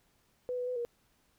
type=tone with pitch steps; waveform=sine; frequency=497.8 / 494.2 / 501 / 475.3 Hz; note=B4 / B4 / B4 / A#4; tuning=+14 / +1 / +25 / +34 cents; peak=-32 dBFS; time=0.49-0.85 s; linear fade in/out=0 ms; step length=90 ms; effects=pink hiss -71 dBFS RMS until 1.38 s